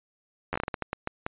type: slowing click train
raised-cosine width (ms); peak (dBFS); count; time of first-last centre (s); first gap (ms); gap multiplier
0.5; -14; 12; 0.53-1.264; 11; 1.33
effects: resampled to 8000 Hz